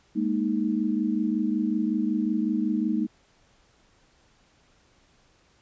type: chord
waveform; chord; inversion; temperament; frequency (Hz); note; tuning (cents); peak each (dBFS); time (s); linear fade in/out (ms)
sine; Ab suspended second; none; equal; 207.7 / 233.1 / 311.1; Ab3 / Bb3 / Eb4; 0 / 0 / 0; -27; 0.15-3.07; 20
effects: pink hiss -62 dBFS RMS until 5.61 s + resampled to 16000 Hz